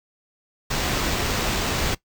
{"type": "noise with sample-and-hold", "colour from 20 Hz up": "pink", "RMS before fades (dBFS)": -24, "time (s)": [0.7, 1.95], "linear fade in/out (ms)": 10, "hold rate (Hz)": 11025, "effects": ["noise-tail reverb RT60 0.1 s tail -19 dB re dry"]}